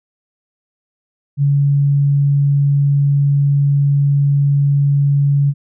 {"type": "tone", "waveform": "sine", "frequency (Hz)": 141.6, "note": "C#3", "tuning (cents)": 37, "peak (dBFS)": -10, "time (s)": [1.37, 5.54], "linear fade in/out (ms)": 50, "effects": []}